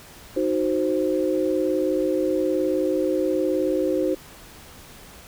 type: chord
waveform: sine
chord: C diminished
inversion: first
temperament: equal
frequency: 311.1 / 370 / 523.3 Hz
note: Eb4 / Gb4 / C5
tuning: 0 / 0 / 0 cents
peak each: -24 dBFS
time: 0.36-4.15 s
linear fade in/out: 10 ms
effects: pink hiss -45 dBFS RMS until 5.27 s